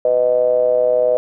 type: ring-modulated tone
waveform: triangle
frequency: 60.4 Hz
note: B1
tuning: 38 cents flat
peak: -7 dBFS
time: 0.05-1.17 s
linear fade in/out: 0 ms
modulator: 560 Hz
effects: none